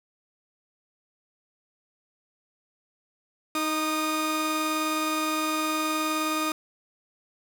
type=tone pair together; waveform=sawtooth; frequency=312.3 / 1229.9 Hz; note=D#4 / D#6; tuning=+7 / -20 cents; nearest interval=2 octaves; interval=2373 cents; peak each=-24 dBFS; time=3.55-6.52 s; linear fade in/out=2 ms; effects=none